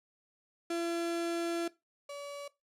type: tone pair in turn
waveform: 35% pulse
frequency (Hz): 338.8 / 570.7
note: E4 / D5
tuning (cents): +48 / -50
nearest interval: major sixth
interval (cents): 902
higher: second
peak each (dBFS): -30 / -39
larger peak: first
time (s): 0.7-1.68 / 2.09-2.48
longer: first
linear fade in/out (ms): 5
effects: noise-tail reverb RT60 0.2 s tail -18 dB re dry + low-pass 11000 Hz 12 dB/octave